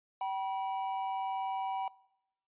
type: tone pair together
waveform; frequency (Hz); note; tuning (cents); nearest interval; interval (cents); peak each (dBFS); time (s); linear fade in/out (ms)
triangle; 769.7 / 969; G5 / B5; -32 / -33; major third; 399; -32 / -35; 0.21-1.88; 2
effects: noise-tail reverb RT60 0.8 s tail -22 dB re dry + resampled to 8000 Hz